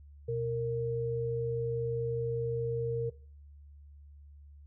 sine tone pair together, 123.47 / 462.5 Hz, B2 / A#4, 0 / -14 cents, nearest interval octave + major seventh, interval 2286 cents, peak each -35 / -31 dBFS, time 0.28-3.1 s, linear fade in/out 10 ms, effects noise-tail reverb RT60 0.4 s tail -18 dB re dry + added 72 Hz sine -50 dBFS peak until 4.66 s

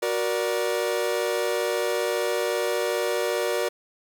40% pulse chord, Gb augmented, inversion none, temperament equal with one note detuned, 370 / 472.4 / 587.3 Hz, Gb4 / Bb4 / D5, 0 / +23 / 0 cents, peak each -28 / -26 / -27 dBFS, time 0.02-3.69 s, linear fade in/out 10 ms, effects none

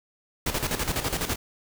pink noise with tremolo, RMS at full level -26 dBFS, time 0.46-1.36 s, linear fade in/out 5 ms, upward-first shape square, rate 12 Hz, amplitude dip 65%, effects none

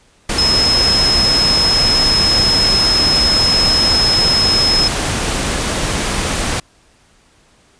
sine tone in noise, 5160 Hz, E8, 38 cents flat, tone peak -11 dBFS, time 0.38-4.88 s, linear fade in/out 5 ms, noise pink, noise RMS -18 dBFS, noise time 0.29-6.6 s, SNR +4 dB, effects pink hiss -52 dBFS RMS until 7.79 s + resampled to 22050 Hz

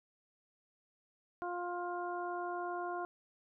harmonic tone, 352.5 Hz, F4, 16 cents sharp, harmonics 1 / 2 / 3 / 4, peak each -41 / -40 / -43 / -46 dBFS, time 1.42-3.05 s, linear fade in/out 0 ms, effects none

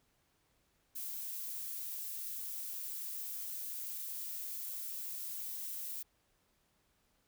violet noise, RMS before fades -42 dBFS, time 0.95-6.03 s, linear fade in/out 10 ms, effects pink hiss -75 dBFS RMS until 7.27 s

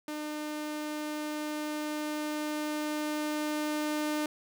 sawtooth tone with level ramp, 302 Hz, D4, 48 cents sharp, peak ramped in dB -31 to -25 dBFS, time 0.08-4.26 s, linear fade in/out 2 ms, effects none

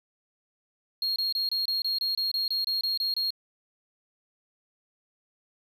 triangle tone bursts, 4263 Hz, C8, 32 cents sharp, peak -24 dBFS, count 14, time 1.02-3.305 s, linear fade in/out 2 ms, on 140 ms, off 25 ms, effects none

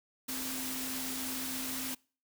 sine tone in noise, 260 Hz, C4, 11 cents flat, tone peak -41 dBFS, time 0.28-1.95 s, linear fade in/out 10 ms, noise white, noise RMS -38 dBFS, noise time 0.28-1.95 s, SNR -6 dB, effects noise-tail reverb RT60 0.4 s tail -25 dB re dry

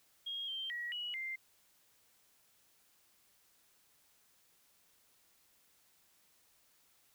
sine tone with pitch steps, 3260 / 3146 / 1915 / 2924 / 2093 Hz, G#7 / G7 / A#6 / F#7 / C7, -33 / +6 / +46 / -21 / 0 cents, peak -38 dBFS, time 0.26-1.36 s, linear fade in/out 10 ms, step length 220 ms, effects white hiss -70 dBFS RMS until 7.14 s

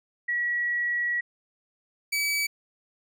sine / sawtooth tone pair in turn, 1925 / 2289 Hz, B6 / D7, -45 / -45 cents, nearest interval minor third, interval 300 cents, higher second, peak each -24 / -21 dBFS, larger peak second, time 0.28-1.21 / 2.12-2.47 s, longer first, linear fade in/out 10 ms, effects none

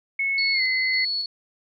sine tone with pitch glide, 2195 to 2048 Hz, C#7 to C7, -18 to -38 cents, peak -21 dBFS, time 0.19-1.05 s, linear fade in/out 5 ms, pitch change -120 cents, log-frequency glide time 0.53-0.62 s
sine tone with tremolo, 4400 Hz, C#8, 14 cents flat, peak -23 dBFS, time 0.38-1.26 s, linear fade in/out 2 ms, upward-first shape square, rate 1.8 Hz, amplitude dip 35%
effects none

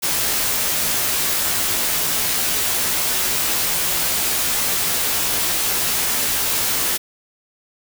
white noise with comb filter, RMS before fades -20 dBFS, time 0.02-6.98 s, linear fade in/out 20 ms, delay 15 ms, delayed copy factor -0.6, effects none

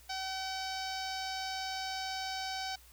sawtooth tone with low-pass filter, 762 Hz, G5, 49 cents flat, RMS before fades -38 dBFS, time 0.09-2.76 s, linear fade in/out 10 ms, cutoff 5100 Hz, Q 4.1, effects added 60 Hz sine -59 dBFS peak until 2.92 s + white hiss -60 dBFS RMS until 2.92 s

